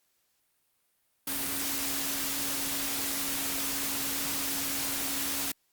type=tone in noise; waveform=sine; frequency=276 Hz; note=C#4; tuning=7 cents flat; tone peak=-41 dBFS; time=1.27-5.52 s; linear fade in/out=5 ms; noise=white; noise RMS=-32 dBFS; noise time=1.27-5.52 s; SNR=-12 dB; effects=white hiss -73 dBFS RMS until 5.72 s + Opus 48 kbps